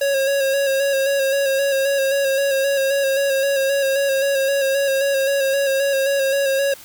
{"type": "tone with vibrato", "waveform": "square", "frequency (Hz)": 548, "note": "C#5", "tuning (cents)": -20, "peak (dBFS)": -17, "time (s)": [0.01, 6.74], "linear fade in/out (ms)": 5, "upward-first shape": "square", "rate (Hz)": 3.8, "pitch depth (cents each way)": 27, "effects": ["white hiss -42 dBFS RMS until 6.84 s"]}